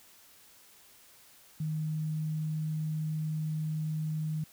sine tone, 155.56 Hz, D#3, in tune, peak -30 dBFS, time 1.6-4.44 s, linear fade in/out 5 ms, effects white hiss -58 dBFS RMS until 4.52 s

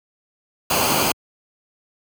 pink noise with comb filter, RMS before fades -19 dBFS, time 0.7-1.12 s, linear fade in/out 5 ms, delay 0.54 ms, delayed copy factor -0.65, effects high-pass 80 Hz 12 dB/octave

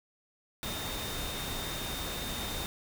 sine tone in noise, 3663 Hz, A#7, 31 cents flat, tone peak -41 dBFS, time 0.63-2.66 s, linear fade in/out 0 ms, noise pink, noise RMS -37 dBFS, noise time 0.63-2.66 s, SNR -7 dB, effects none

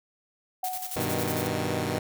sine tone with exponential decay, 740 Hz, F#5, in tune, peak -27 dBFS, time 0.63-1.32 s, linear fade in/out 5 ms, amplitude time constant 150 ms
blue noise with tremolo, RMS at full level -34 dBFS, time 0.64-1.47 s, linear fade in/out 2 ms, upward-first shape square, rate 11 Hz, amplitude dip 60%
10% pulse chord, G augmented, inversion none, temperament equal, 98 / 123.47 / 155.56 Hz, G2 / B2 / D#3, 0 / 0 / 0 cents, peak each -23 dBFS, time 0.96-1.99 s, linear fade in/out 5 ms
effects none

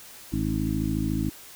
harmonic tone with a mistuned harmonic, 53.9 Hz, A1, 35 cents flat, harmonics 1 / 2 / 3 / 4 / 5 / 6, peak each -31 / -31 / -31 / -31 / -31 / -31 dBFS, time 0.32-1.3 s, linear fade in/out 10 ms, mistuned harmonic 6, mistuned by -41 cents, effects white hiss -46 dBFS RMS until 1.55 s

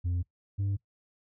sine tone pair in turn, 88.3 / 99.18 Hz, F2 / G2, +20 / +21 cents, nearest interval major second, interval 201 cents, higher second, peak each -24 dBFS, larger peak neither, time 0.04-0.23 / 0.58-0.77 s, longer neither, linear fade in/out 20 ms, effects noise-tail reverb RT60 0.1 s tail -20 dB re dry + tanh soft clip ceiling -26 dBFS

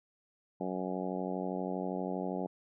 harmonic tone, 92.5 Hz, F#2, in tune, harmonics 2 / 3 / 4 / 5 / 6 / 7 / 8 / 9, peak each -38 / -40 / -41 / -42 / -43 / -43 / -44 / -45 dBFS, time 0.6-2.47 s, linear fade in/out 10 ms, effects none

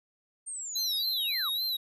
sine linear sweep, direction down, 8830 to 983 Hz, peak -35 dBFS, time 0.46-1.5 s, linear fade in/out 20 ms
square tone with vibrato, 3951 Hz, B7, in tune, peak -29 dBFS, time 0.75-1.77 s, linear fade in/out 10 ms, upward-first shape sine, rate 3.6 Hz, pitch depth 89 cents each way
effects none

